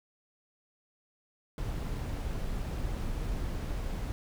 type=noise; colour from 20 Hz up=brown; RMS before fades=-34 dBFS; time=1.58-4.12 s; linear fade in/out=0 ms; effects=none